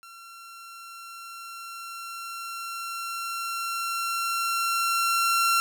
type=tone with level ramp; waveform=sawtooth; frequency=1363 Hz; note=F6; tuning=43 cents flat; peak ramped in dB=-41 to -16 dBFS; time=0.03-5.6 s; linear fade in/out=0 ms; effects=none